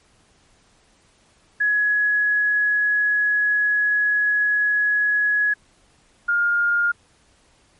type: tone pair in turn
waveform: sine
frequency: 1681 / 1413.5 Hz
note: G#6 / F6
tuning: +20 / +20 cents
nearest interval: minor third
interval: 300 cents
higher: first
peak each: -16 dBFS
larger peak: neither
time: 1.6-5.54 / 6.28-6.92 s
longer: first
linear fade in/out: 10 ms
effects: pink hiss -58 dBFS RMS until 7.79 s + MP3 48 kbps